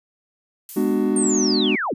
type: noise with exponential decay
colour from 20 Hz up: violet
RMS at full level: -31 dBFS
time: 0.69-1.48 s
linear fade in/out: 1 ms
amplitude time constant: 170 ms
type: chord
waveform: triangle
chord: G# half-diminished seventh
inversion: none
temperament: just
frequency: 207.7 / 249.2 / 299 / 373.8 Hz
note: G#3 / B3 / D4 / F#4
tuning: 0 / +16 / +31 / +18 cents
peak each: -21 dBFS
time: 0.76-1.76 s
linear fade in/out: 10 ms
type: linear sweep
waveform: sine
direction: down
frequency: 8870 to 156.5 Hz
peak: -21 dBFS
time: 1.16-1.94 s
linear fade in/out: 5 ms
effects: resampled to 32000 Hz